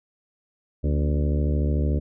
harmonic tone with a mistuned harmonic, 73.5 Hz, D2, 2 cents sharp, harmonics 1 / 2 / 3 / 4 / 5 / 6 / 7 / 8, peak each -21 / -27 / -31 / -33 / -35 / -37 / -38 / -39 dBFS, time 0.83-2 s, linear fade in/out 20 ms, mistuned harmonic 3, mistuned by +76 cents, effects none

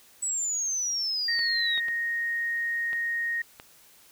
sine exponential sweep, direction down, 7970 to 3700 Hz, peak -26 dBFS, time 0.22-1.8 s, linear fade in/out 10 ms
sine tone, 1864.7 Hz, A#6, in tune, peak -26 dBFS, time 1.28-3.42 s, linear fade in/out 5 ms
clicks, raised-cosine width 0.3 ms, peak -25 dBFS, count 5, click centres 1.392 / 1.777 / 1.884 / 2.931 / 3.599 s
effects white hiss -56 dBFS RMS until 4.11 s

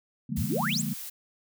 sine chord, Bb dominant seventh, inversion first, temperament equal with one note detuned, 146.83 / 176.03 / 207.7 / 233.1 Hz, D3 / F3 / Ab3 / Bb3, 0 / +14 / 0 / 0 cents, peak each -34 dBFS, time 0.29-0.94 s, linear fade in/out 10 ms
blue noise, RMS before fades -39 dBFS, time 0.36-1.1 s, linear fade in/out 10 ms
sine exponential sweep, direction up, 60.2 to 8870 Hz, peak -27 dBFS, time 0.37-0.82 s, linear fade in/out 10 ms
effects none

